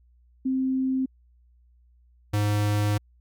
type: tone pair in turn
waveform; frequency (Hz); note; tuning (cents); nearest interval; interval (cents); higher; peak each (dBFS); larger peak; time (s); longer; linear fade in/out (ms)
sine / square; 262.1 / 104.01; C4 / G#2; +3 / +3; octave + major third; 1600; first; -22; neither; 0.45-1.06 / 2.33-2.98; second; 10
effects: added 60 Hz sine -56 dBFS peak until 3.2 s